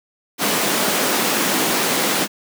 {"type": "high-pass noise", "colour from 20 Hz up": "pink", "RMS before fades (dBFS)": -19, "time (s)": [0.38, 2.28], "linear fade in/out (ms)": 50, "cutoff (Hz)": 200, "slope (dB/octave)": 24, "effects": []}